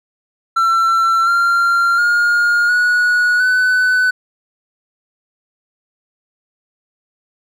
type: tone with pitch steps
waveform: triangle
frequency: 1347 / 1384.1 / 1422.2 / 1461.3 / 1501.5 Hz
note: E6 / F6 / F6 / F#6 / F#6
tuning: +37 / -16 / +31 / -22 / +25 cents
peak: -9 dBFS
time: 0.56-4.11 s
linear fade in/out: 10 ms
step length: 710 ms
effects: none